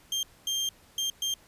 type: tone bursts at uneven times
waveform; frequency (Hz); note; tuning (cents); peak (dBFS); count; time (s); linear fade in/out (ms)
30% pulse; 3182; G7; +25; -24; 4; 0.12-0.23 / 0.47-0.69 / 0.98-1.1 / 1.22-1.34; 2
effects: pink hiss -58 dBFS RMS until 1.47 s + resampled to 32000 Hz